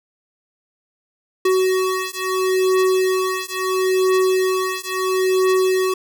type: beating tone pair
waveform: square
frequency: 373.9 / 374.64 Hz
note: F#4 / F#4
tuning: +18 / +22 cents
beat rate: 0.74 Hz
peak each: -20 dBFS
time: 1.45-5.94 s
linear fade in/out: 5 ms
effects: none